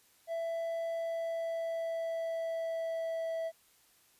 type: tone with pitch glide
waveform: triangle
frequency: 664 to 655.2 Hz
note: E5 to E5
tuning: +12 to -11 cents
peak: -31 dBFS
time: 0.27-3.52 s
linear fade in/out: 50 ms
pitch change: -23 cents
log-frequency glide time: 0.89-3.4 s
effects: white hiss -66 dBFS RMS until 4.19 s + resampled to 32000 Hz